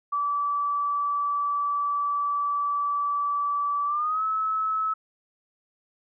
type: tone with pitch glide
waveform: sine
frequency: 1155 to 1296.4 Hz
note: D6 to E6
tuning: -29 to -29 cents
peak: -23 dBFS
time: 0.12-4.94 s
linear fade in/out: 10 ms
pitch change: +200 cents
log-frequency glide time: 3.86-4.23 s
effects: none

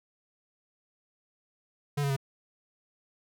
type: tone with pitch steps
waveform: square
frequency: 144.4 / 140.21 / 136.14 Hz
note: D3 / C#3 / C#3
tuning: -29 / +20 / -31 cents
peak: -27 dBFS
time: 1.97-2.165 s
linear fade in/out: 10 ms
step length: 65 ms
effects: none

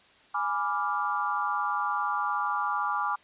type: chord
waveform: sine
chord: G# diminished seventh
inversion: none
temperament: equal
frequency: 830.6 / 987.8 / 1174.7 / 1396.9 Hz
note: G#5 / B5 / D6 / F6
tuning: 0 / 0 / 0 / 0 cents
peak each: -32 / -33 / -29 / -34 dBFS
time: 0.34-3.16 s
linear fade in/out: 10 ms
effects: white hiss -58 dBFS RMS until 3.23 s + resampled to 8000 Hz

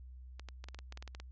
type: clicks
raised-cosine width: 0.2 ms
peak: -30 dBFS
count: 12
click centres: 0.396 / 0.487 / 0.641 / 0.686 / 0.746 / 0.789 / 0.924 / 0.974 / 1.025 / 1.077 / 1.149 / 1.2 s
effects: added 63 Hz sine -48 dBFS peak until 1.31 s + resampled to 16000 Hz

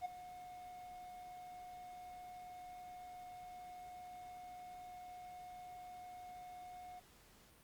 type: tone with ADSR envelope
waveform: triangle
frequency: 724 Hz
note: F#5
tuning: 38 cents flat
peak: -34 dBFS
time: 0.01-7 s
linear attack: 43 ms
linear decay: 11 ms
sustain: -14 dB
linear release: 12 ms
effects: pink hiss -65 dBFS RMS until 7.63 s + Opus 48 kbps

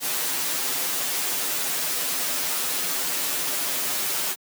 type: noise with comb filter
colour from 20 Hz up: white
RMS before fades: -26 dBFS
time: 0-4.36 s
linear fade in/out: 50 ms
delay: 9.2 ms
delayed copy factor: -0.9
effects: high-pass 200 Hz 12 dB/octave

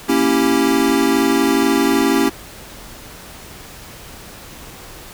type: chord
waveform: square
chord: A# diminished seventh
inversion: none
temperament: equal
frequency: 233.1 / 277.2 / 329.6 / 392 Hz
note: A#3 / C#4 / E4 / G4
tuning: 0 / 0 / 0 / 0 cents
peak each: -22 / -17 / -20 / -20 dBFS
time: 0.08-2.3 s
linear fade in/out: 20 ms
effects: pink hiss -37 dBFS RMS until 5.13 s

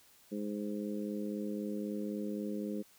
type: harmonic tone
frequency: 103.83 Hz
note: G#2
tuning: in tune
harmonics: 2 / 3 / 4 / 5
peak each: -37 / -41 / -43 / -45 dBFS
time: 0.31-2.83 s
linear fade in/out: 20 ms
effects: white hiss -63 dBFS RMS until 2.98 s

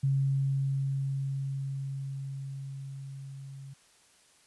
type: tone with level ramp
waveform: sine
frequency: 136.6 Hz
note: C#3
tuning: 25 cents flat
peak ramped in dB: -23 to -42 dBFS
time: 0.03-3.74 s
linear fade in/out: 10 ms
effects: white hiss -62 dBFS RMS until 4.46 s + resampled to 24000 Hz

